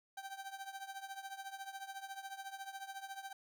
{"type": "tone with tremolo", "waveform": "30% pulse", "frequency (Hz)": 780, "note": "G5", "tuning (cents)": -9, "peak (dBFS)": -39, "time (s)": [0.17, 3.33], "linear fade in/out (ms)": 5, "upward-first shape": "triangle", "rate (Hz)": 14, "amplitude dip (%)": 85, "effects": []}